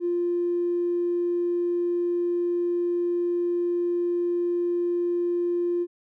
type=tone with tanh clipping; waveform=triangle; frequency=348.8 Hz; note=F4; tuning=2 cents flat; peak=-22 dBFS; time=0-5.87 s; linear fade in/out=50 ms; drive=4 dB; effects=none